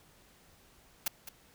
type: noise with echo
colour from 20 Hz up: white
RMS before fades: -30 dBFS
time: 1.06-1.08 s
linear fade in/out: 5 ms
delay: 210 ms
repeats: 1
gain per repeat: -13 dB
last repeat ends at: 1.29 s
effects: pink hiss -62 dBFS RMS until 1.54 s